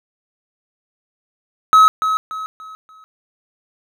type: tone with echo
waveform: triangle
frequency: 1282 Hz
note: E6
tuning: 49 cents flat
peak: -4 dBFS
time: 1.73-1.88 s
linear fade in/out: 0 ms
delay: 290 ms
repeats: 4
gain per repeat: -9 dB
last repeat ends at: 3.04 s
effects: none